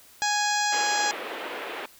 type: harmonic tone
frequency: 830.6 Hz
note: G#5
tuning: in tune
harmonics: 1 / 2 / 3 / 4 / 5 / 6 / 7 / 8 / 9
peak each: -26 / -28 / -35 / -35 / -34 / -34 / -35 / -35 / -35 dBFS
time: 0.22-1.11 s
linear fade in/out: 0 ms
type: band-pass noise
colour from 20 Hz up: pink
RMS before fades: -35 dBFS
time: 0.72-1.86 s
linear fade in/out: 5 ms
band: 350 to 3200 Hz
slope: 24 dB/octave
effects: white hiss -53 dBFS RMS until 1.99 s